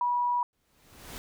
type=tone; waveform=sine; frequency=972 Hz; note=B5; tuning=28 cents flat; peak=-24 dBFS; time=0.01-0.43 s; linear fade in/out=2 ms
type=noise with exponential growth; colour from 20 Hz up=pink; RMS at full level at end=-39 dBFS; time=0.53-1.18 s; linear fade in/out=0 ms; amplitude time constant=140 ms
effects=none